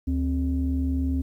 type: tone pair together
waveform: sine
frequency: 74 / 263.7 Hz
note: D2 / C4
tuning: +14 / +14 cents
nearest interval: octave + minor seventh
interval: 2200 cents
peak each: -23 / -25 dBFS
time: 0.07-1.22 s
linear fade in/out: 10 ms
effects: tanh soft clip ceiling -16 dBFS + 10-bit